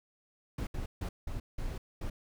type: noise bursts at uneven times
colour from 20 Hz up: brown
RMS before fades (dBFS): -36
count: 6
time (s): 0.58-0.67 / 0.74-0.86 / 1.01-1.09 / 1.27-1.4 / 1.58-1.78 / 2.01-2.1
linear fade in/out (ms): 5
effects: none